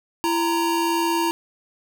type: tone pair together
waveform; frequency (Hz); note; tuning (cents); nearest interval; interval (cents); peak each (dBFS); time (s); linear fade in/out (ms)
square; 336.5 / 928.4; E4 / A#5; +36 / -7; octave + tritone; 1757; -23; 0.24-1.31; 0
effects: none